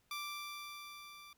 15% pulse tone with level ramp, 1174.7 Hz, D6, in tune, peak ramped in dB -33 to -47 dBFS, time 0.11-1.33 s, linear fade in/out 2 ms, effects pink hiss -75 dBFS RMS until 1.37 s

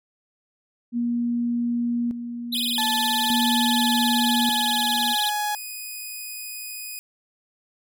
sine tone with tremolo, 238.1 Hz, A#3, 37 cents sharp, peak -21 dBFS, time 0.92-5.16 s, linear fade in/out 50 ms, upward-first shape square, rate 0.42 Hz, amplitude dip 60%
square tone with vibrato, 3520 Hz, A7, in tune, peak -24 dBFS, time 2.52-5.3 s, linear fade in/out 10 ms, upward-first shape triangle, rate 19 Hz, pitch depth 300 cents each way
5% pulse tone, 2489 Hz, D#7, in tune, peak -23 dBFS, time 2.55-6.99 s, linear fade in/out 0 ms
35% pulse tone with pitch glide, 870 to 837.9 Hz, A5 to G#5, -20 to +15 cents, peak -22 dBFS, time 2.78-5.55 s, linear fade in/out 2 ms, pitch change -65 cents, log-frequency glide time 3.23-5.39 s
effects none

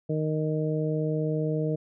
harmonic tone, 154.9 Hz, D#3, 7 cents flat, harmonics 1 / 2 / 3 / 4, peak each -27 / -32 / -30 / -35 dBFS, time 0.09-1.76 s, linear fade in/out 10 ms, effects none

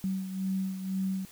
sine beating tone pair, 190 / 192 Hz, F#3 / G3, +46 / -36 cents, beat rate 2 Hz, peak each -30 / -37 dBFS, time 0.04-1.25 s, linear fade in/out 0 ms, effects white hiss -53 dBFS RMS until 1.31 s

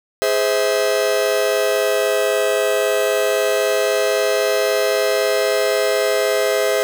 45% pulse chord, Ab augmented, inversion none, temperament just, 415.3 / 519.1 / 648.9 Hz, Ab4 / C5 / E5, 0 / -14 / -27 cents, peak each -20 dBFS, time 0.22-6.83 s, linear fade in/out 0 ms, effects none

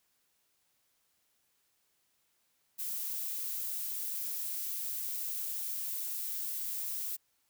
violet noise, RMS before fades -37 dBFS, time 2.78-7.17 s, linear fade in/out 20 ms, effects white hiss -75 dBFS RMS until 7.49 s

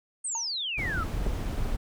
sine exponential sweep, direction down, 8870 to 1244.5 Hz, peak -29 dBFS, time 0.24-1.04 s, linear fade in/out 10 ms
triangle tone with exponential decay, 920 Hz, A#5, 23 cents flat, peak -30 dBFS, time 0.35-0.53 s, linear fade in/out 1 ms, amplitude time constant 37 ms
brown noise, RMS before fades -30 dBFS, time 0.77-1.77 s, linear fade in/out 20 ms
clicks, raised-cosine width 2 ms, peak -20 dBFS, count 2, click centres 1.264 / 1.269 s
effects none

